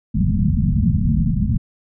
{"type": "low-pass noise", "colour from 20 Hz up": "white", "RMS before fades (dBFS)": -17, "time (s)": [0.14, 1.58], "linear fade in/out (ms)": 10, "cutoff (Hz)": 230, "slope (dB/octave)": 96, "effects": []}